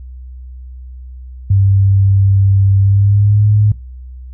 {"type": "tone with pitch glide", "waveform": "sine", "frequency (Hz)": [98, 105.03], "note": ["G2", "G#2"], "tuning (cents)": [0, 20], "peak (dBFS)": -7, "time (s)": [1.5, 3.72], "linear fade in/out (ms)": 5, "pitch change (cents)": 120, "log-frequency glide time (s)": [2.8, 3.46], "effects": ["noise-tail reverb RT60 0.2 s tail -19 dB re dry", "added 63 Hz sine -28 dBFS peak until 4.33 s"]}